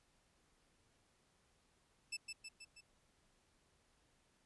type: tone with echo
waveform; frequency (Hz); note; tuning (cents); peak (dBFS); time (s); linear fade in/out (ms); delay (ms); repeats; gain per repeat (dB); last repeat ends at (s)
20% pulse; 2637; E7; 0; -36; 2.12-2.17; 10; 160; 4; -4; 2.81
effects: pink hiss -75 dBFS RMS until 4.45 s + resampled to 24000 Hz